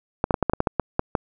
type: clicks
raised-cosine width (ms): 1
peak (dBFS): -5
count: 11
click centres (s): 0.241 / 0.308 / 0.342 / 0.427 / 0.497 / 0.535 / 0.604 / 0.672 / 0.797 / 0.994 / 1.152
effects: none